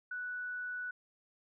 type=tone; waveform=sine; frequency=1480 Hz; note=F#6; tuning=in tune; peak=-37 dBFS; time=0.11-0.91 s; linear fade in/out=5 ms; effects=none